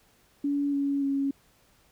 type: tone with pitch steps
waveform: sine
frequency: 284.7 / 280.5 / 276.3 Hz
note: C#4 / C#4 / C#4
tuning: +46 / +21 / -6 cents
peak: -24 dBFS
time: 0.44-1.31 s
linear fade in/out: 5 ms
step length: 290 ms
effects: pink hiss -63 dBFS RMS until 1.91 s